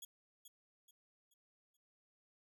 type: tone with echo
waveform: 10% pulse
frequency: 3349 Hz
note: G#7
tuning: 14 cents sharp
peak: -40 dBFS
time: 0.02-0.05 s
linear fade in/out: 5 ms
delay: 430 ms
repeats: 4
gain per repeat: -8 dB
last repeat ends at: 1.77 s
effects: none